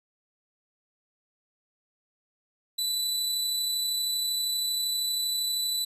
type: tone with amplitude modulation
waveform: sawtooth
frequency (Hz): 3978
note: B7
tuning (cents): +12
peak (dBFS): -22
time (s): 2.78-5.85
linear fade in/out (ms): 10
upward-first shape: sine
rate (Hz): 32.7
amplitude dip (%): 25
effects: resampled to 32000 Hz